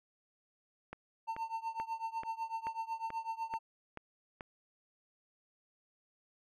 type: click train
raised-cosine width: 0.5 ms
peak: -28 dBFS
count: 9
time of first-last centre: 0.93-4.408 s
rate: 2.3 Hz
type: tone with tremolo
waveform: triangle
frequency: 902 Hz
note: A5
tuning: 43 cents sharp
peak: -31 dBFS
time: 1.27-3.59 s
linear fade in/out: 20 ms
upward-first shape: triangle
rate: 8 Hz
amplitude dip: 95%
effects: none